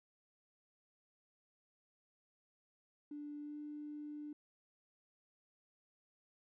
triangle tone with pitch glide, 293.7 to 297.1 Hz, D4 to D4, 0 to +20 cents, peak -40 dBFS, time 3.11-4.33 s, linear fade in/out 5 ms, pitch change +20 cents, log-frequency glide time 3.4-3.57 s, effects tanh soft clip ceiling -42 dBFS

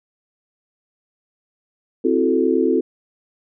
sine chord, F# half-diminished seventh, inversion second, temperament equal, 261.6 / 329.6 / 370 / 440 Hz, C4 / E4 / F#4 / A4, 0 / 0 / 0 / 0 cents, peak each -20 dBFS, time 2.04-2.81 s, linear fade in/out 10 ms, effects none

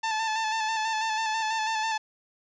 sawtooth tone with vibrato, 880 Hz, A5, in tune, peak -22 dBFS, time 0.03-1.98 s, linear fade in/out 10 ms, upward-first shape square, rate 6.1 Hz, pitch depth 27 cents each way, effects resampled to 16000 Hz + 9-bit

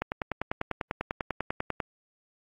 click train, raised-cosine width 0.5 ms, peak -14 dBFS, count 19, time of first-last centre 0.02-1.802 s, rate 10.1 Hz, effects AAC 64 kbps

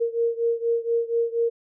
sine beating tone pair, 463.5 / 467.7 Hz, A#4 / A#4, -10 / +6 cents, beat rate 4.2 Hz, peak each -23 / -25 dBFS, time 0-1.5 s, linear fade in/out 20 ms, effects none

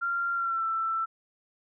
sine tone with pitch glide, 1385 to 1332.4 Hz, F6 to E6, -15 to +18 cents, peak -26 dBFS, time 0.01-1.06 s, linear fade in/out 20 ms, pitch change -67 cents, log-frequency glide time 0.34-0.65 s, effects none

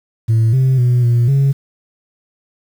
sine tone with pitch steps, 112.5 / 131.3 / 123.1 / 119.2 / 137.7 Hz, A2 / C3 / B2 / A#2 / C#3, +39 / +6 / -5 / +39 / -11 cents, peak -7 dBFS, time 0.28-1.53 s, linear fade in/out 20 ms, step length 250 ms, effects tanh soft clip ceiling -8 dBFS + 7-bit

